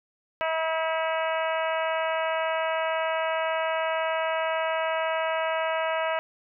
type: harmonic tone with a mistuned harmonic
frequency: 321.9 Hz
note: E4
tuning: 41 cents flat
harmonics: 2 / 3 / 4 / 5 / 6 / 7 / 8 / 9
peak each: -27 / -31 / -33 / -35 / -37 / -38 / -39 / -40 dBFS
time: 0.41-6.19 s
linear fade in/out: 0 ms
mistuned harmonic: 6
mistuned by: +26 cents
effects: none